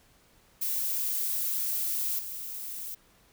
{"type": "noise with level steps", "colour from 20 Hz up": "violet", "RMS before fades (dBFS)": [-30, -38], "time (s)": [0.61, 2.95], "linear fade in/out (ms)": 10, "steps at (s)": 2.18, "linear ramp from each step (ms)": 20, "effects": ["pink hiss -62 dBFS RMS until 3.32 s"]}